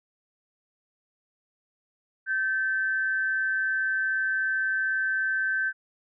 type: tone pair together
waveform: sine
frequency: 1546.6 / 1744 Hz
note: G6 / A6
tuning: -24 / -16 cents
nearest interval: major second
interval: 208 cents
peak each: -24 / -34 dBFS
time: 2.26-5.73 s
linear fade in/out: 50 ms
effects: none